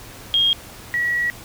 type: tone pair in turn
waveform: sine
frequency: 3245 / 1924.7 Hz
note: G#7 / B6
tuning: -41 / -45 cents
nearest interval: major sixth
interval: 904 cents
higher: first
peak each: -14 / -18 dBFS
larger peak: first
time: 0.34-0.53 / 0.94-1.3 s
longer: second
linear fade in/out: 0 ms
effects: added 112 Hz sine -48 dBFS peak until 1.44 s + pink hiss -40 dBFS RMS until 1.44 s